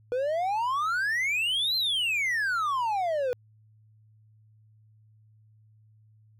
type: exponential two-way sweep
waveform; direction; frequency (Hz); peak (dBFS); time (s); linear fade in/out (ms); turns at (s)
triangle; up then down; 480.6 to 4186 to 480.6; -23; 0.12-3.33; 0; 1.76
effects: added 108 Hz sine -56 dBFS peak until 6.39 s